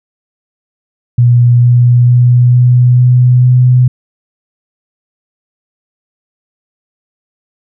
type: tone with pitch steps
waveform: sine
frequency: 121 / 121.91 / 122.83 / 123.76 / 124.69 / 125.63 Hz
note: B2 / B2 / B2 / B2 / B2 / B2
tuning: -35 / -22 / -9 / +4 / +17 / +30 cents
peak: -3 dBFS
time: 1.18-3.88 s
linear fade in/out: 5 ms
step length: 450 ms
effects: none